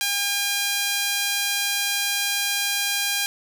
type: tone with high-pass filter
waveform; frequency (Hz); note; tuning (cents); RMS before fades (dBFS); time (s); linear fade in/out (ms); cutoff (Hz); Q
sawtooth; 807; G#5; -50; -24; 0.01-3.26; 0; 2500; 0.74
effects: none